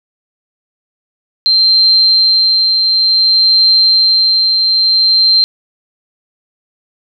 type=tone with tremolo; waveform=sine; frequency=4144 Hz; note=C8; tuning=17 cents flat; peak=-5 dBFS; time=1.46-5.44 s; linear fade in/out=0 ms; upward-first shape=triangle; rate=0.56 Hz; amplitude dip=35%; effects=none